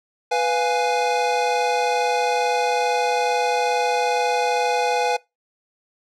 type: chord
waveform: square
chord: F diminished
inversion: second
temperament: equal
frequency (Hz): 493.9 / 698.5 / 830.6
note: Cb5 / F5 / Ab5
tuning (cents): 0 / 0 / 0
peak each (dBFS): -23 / -26 / -22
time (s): 0.31-5.17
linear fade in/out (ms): 10
effects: noise-tail reverb RT60 0.2 s tail -21 dB re dry + low-pass 6000 Hz 12 dB/octave